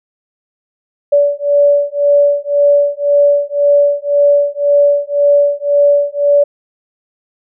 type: beating tone pair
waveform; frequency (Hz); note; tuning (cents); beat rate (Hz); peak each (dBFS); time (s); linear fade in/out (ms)
sine; 574 / 575.9; D5 / D5; -40 / -34; 1.9; -11; 1.12-6.44; 10
effects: none